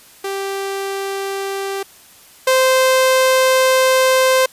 sawtooth tone pair in turn, 392 / 520.1 Hz, G4 / C5, 0 / -10 cents, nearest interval perfect fourth, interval 490 cents, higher second, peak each -17 / -7 dBFS, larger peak second, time 0.24-1.83 / 2.47-4.46 s, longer second, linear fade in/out 5 ms, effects white hiss -45 dBFS RMS until 4.52 s + resampled to 32000 Hz

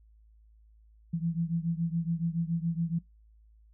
sine beating tone pair, 164.81 / 171.91 Hz, E3 / F3, 0 / -27 cents, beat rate 7.1 Hz, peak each -30 / -32 dBFS, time 1.13-2.99 s, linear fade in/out 10 ms, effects noise-tail reverb RT60 0.2 s tail -22 dB re dry + added 54 Hz sine -56 dBFS peak until 3.73 s

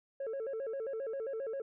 sine tone with vibrato, 493.9 Hz, B4, in tune, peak -33 dBFS, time 0.2-1.62 s, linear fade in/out 5 ms, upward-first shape square, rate 7.5 Hz, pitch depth 180 cents each way, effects tanh soft clip ceiling -34 dBFS

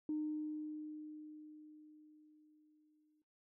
sine tone with exponential decay, 305.2 Hz, D#4, 33 cents flat, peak -34 dBFS, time 0.09-3.22 s, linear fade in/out 2 ms, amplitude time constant 680 ms, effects noise-tail reverb RT60 0.2 s tail -17 dB re dry + tanh soft clip ceiling -30 dBFS

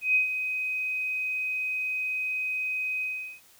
sine tone with ADSR envelope, 2516 Hz, D#7, 19 cents sharp, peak -18 dBFS, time 0.01-3.41 s, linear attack 140 ms, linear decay 120 ms, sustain -9 dB, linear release 390 ms, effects white hiss -57 dBFS RMS until 3.59 s

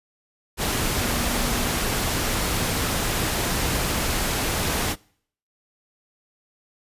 sine tone in noise, 240 Hz, B3, 49 cents flat, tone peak -32 dBFS, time 0.95-1.8 s, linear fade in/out 50 ms, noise pink, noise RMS -24 dBFS, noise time 0.57-4.96 s, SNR -11 dB, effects noise-tail reverb RT60 0.6 s tail -25 dB re dry + resampled to 32000 Hz

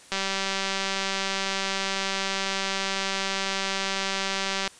click train, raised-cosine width 0.2 ms, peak -10 dBFS, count 885, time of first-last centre 0.12-4.677 s, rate 194 Hz, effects white hiss -50 dBFS RMS until 4.79 s + resampled to 22050 Hz

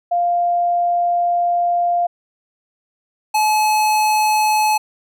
sine / square tone pair in turn, 698.5 / 856.5 Hz, F5 / A5, 0 / -47 cents, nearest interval major third, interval 353 cents, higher second, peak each -14 dBFS, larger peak neither, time 0.11-2.07 / 3.34-4.78 s, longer first, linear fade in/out 10 ms, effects none

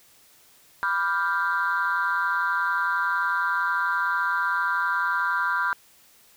sine chord, G dominant seventh, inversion first, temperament equal, 987.8 / 1174.7 / 1396.9 / 1568 Hz, B5 / D6 / F6 / G6, 0 / 0 / 0 / 0 cents, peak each -27 / -29 / -25 / -26 dBFS, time 0.83-5.73 s, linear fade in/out 0 ms, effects tanh soft clip ceiling -15 dBFS + white hiss -56 dBFS RMS until 6.36 s

